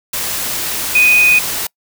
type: tone in noise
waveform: sine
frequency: 2489 Hz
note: D#7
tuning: in tune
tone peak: -7 dBFS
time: 0.95-1.39 s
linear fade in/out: 5 ms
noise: white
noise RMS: -20 dBFS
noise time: 0.13-1.67 s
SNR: +10 dB
effects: noise-tail reverb RT60 0.1 s tail -26 dB re dry